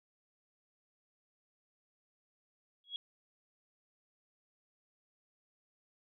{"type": "tone with exponential growth", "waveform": "sine", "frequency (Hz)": 3322, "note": "G#7", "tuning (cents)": 0, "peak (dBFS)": -33, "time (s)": [2.84, 2.96], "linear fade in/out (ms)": 1, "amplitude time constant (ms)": 26, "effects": []}